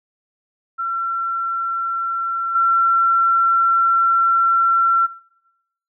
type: tone with level steps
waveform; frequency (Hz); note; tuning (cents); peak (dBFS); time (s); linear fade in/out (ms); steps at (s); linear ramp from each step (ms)
sine; 1356; E6; +49; -20 / -13; 0.78-5.07; 20; 2.55; 5
effects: noise-tail reverb RT60 0.9 s tail -21 dB re dry